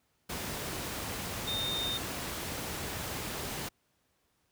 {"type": "tone in noise", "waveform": "sine", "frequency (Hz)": 3654, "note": "A#7", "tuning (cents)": -35, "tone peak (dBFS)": -32, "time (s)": [1.47, 1.98], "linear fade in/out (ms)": 10, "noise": "pink", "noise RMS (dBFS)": -37, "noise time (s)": [0.29, 3.69], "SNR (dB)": 2, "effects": ["pink hiss -74 dBFS RMS until 4.51 s", "high-pass 60 Hz 12 dB/octave"]}